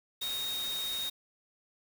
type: tone in noise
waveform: sine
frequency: 3729 Hz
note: A#7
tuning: in tune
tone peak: -33 dBFS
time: 0.21-1.1 s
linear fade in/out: 10 ms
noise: white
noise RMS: -41 dBFS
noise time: 0.21-1.1 s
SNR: +5 dB
effects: none